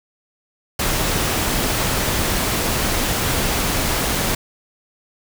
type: noise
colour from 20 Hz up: pink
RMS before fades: -20 dBFS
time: 0.79-4.35 s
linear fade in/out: 5 ms
effects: none